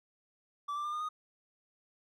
triangle tone with pitch steps, 1159 / 1178.6 / 1198.5 / 1218.7 / 1239.3 Hz, D6 / D6 / D6 / D#6 / D#6, -23 / +6 / +35 / -36 / -7 cents, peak -32 dBFS, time 0.68-1.09 s, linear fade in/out 10 ms, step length 82 ms, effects none

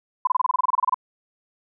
sine tone bursts, 1009 Hz, B5, 37 cents sharp, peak -15 dBFS, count 15, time 0.25-0.944 s, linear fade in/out 5 ms, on 22 ms, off 26 ms, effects none

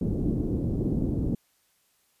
white low-pass noise, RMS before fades -27 dBFS, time 0.01-1.35 s, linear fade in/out 5 ms, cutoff 320 Hz, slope 24 dB/octave, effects white hiss -68 dBFS RMS until 2.2 s + resampled to 32000 Hz

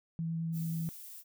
sine tone with vibrato, 164.4 Hz, E3, 4 cents flat, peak -32 dBFS, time 0.19-0.89 s, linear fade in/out 0 ms, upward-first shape triangle, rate 9.4 Hz, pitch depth 10 cents each way
violet noise, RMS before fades -48 dBFS, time 0.52-1.24 s, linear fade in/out 50 ms
effects none

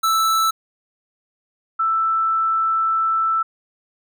square / sine tone pair in turn, 1318.5 / 1324.2 Hz, E6 / E6, 0 / +7 cents, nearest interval unison, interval 7 cents, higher second, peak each -16 dBFS, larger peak neither, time 0.03-0.51 / 1.79-3.43 s, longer second, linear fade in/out 10 ms, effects none

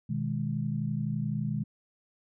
sine chord, G# minor, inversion first, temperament equal with one note detuned, 124.04 / 155.56 / 207.7 Hz, B2 / D#3 / G#3, +8 / 0 / 0 cents, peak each -33 / -32 / -33 dBFS, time 0.09-1.64 s, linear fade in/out 10 ms, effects none

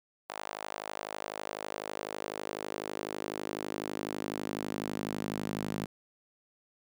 sawtooth tone with high-pass filter sweep, 52 Hz, G#1, 3 cents sharp, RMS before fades -38 dBFS, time 0.29-5.86 s, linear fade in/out 5 ms, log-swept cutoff 760 to 190 Hz, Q 1.7, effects none

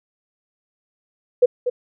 sine tone with echo, 494.3 Hz, B4, 1 cent sharp, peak -8 dBFS, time 1.42-1.46 s, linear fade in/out 10 ms, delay 240 ms, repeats 1, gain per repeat -9 dB, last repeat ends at 1.7 s, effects none

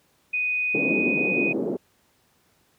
sine tone, 2489 Hz, D#7, in tune, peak -22 dBFS, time 0.33-1.53 s, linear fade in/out 10 ms
white band-pass noise, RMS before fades -26 dBFS, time 0.74-1.77 s, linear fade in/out 10 ms, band 190 to 440 Hz, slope 24 dB/octave
effects pink hiss -64 dBFS RMS until 2.78 s + high-pass 80 Hz 12 dB/octave

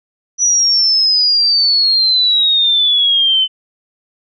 sine exponential sweep, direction down, 5920 to 3036 Hz, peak -9 dBFS, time 0.38-3.48 s, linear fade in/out 50 ms, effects none

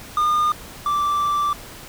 triangle tone pair in turn, 1215 / 1170.5 Hz, D#6 / D6, -42 / -6 cents, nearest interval minor second, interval 64 cents, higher first, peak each -14 / -16 dBFS, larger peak first, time 0.17-0.52 / 0.86-1.53 s, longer second, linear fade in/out 2 ms, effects pink hiss -39 dBFS RMS until 1.88 s

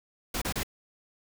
pink noise bursts, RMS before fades -31 dBFS, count 3, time 0.34-0.633 s, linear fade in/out 5 ms, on 77 ms, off 31 ms, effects none

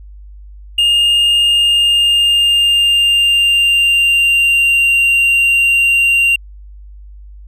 triangle tone with pitch glide, 2828 to 2770 Hz, F7 to F7, +21 to -15 cents, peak -7 dBFS, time 0.78-6.36 s, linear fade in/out 5 ms, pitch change -36 cents, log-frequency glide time 1.43-4.94 s, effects added 50 Hz sine -32 dBFS peak until 7.47 s

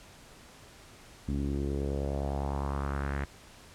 sawtooth tone with low-pass filter sweep, 69.8 Hz, C#2, 13 cents sharp, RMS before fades -32 dBFS, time 1.28-3.25 s, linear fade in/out 5 ms, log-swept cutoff 250 to 1900 Hz, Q 3, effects pink hiss -53 dBFS RMS until 3.74 s + low-pass 10000 Hz 12 dB/octave

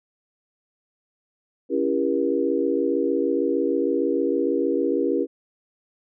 sine chord, C# diminished seventh, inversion none, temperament just, 277.2 / 332.6 / 399.1 / 479 Hz, C#4 / E4 / G4 / Bb4, 0 / +16 / +31 / +47 cents, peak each -25 dBFS, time 1.69-5.27 s, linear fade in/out 50 ms, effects none

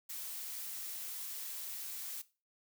blue noise, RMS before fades -43 dBFS, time 0.09-2.22 s, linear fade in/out 10 ms, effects noise-tail reverb RT60 0.3 s tail -17 dB re dry

